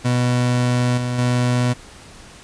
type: tone with level steps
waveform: 30% pulse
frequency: 123.47 Hz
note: B2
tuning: in tune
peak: -13 / -18 / -13 dBFS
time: 0.04-1.74 s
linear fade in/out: 20 ms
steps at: 0.97 / 1.18 s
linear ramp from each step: 10 ms
effects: pink hiss -42 dBFS RMS until 2.43 s + resampled to 22050 Hz